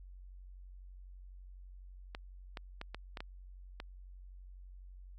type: clicks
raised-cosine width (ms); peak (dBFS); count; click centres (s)
0.3; -26; 7; 2.149 / 2.572 / 2.814 / 2.946 / 3.172 / 3.205 / 3.801
effects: added 46 Hz sine -49 dBFS peak until 5.18 s